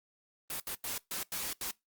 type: noise bursts at uneven times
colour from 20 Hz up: white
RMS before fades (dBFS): -37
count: 6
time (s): 0.5-0.6 / 0.67-0.75 / 0.84-0.98 / 1.11-1.23 / 1.32-1.53 / 1.61-1.71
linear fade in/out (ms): 2
effects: noise-tail reverb RT60 0.2 s tail -23 dB re dry + Opus 32 kbps